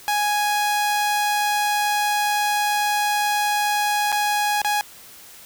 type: tone with dropouts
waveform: sawtooth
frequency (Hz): 830.6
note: G#5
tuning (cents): 0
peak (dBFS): -15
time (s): 0.08-4.81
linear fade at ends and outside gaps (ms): 0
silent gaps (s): 4.119-4.125 / 4.617-4.647
effects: white hiss -44 dBFS RMS until 5.45 s